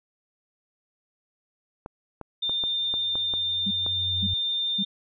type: clicks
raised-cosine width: 1 ms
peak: -22 dBFS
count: 8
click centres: 1.861 / 2.213 / 2.495 / 2.638 / 2.94 / 3.155 / 3.338 / 3.864 s
type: tone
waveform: sine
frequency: 3606 Hz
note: A7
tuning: 42 cents sharp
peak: -24 dBFS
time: 2.42-4.85 s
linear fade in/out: 10 ms
type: tone with exponential growth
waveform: sine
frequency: 92.5 Hz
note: F#2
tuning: in tune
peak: -27 dBFS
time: 2.45-4.34 s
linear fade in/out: 5 ms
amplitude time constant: 410 ms
type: tone bursts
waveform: sine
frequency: 197.6 Hz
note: G3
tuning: 14 cents sharp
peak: -26 dBFS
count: 3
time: 3.66-4.833 s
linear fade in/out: 10 ms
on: 51 ms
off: 510 ms
effects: none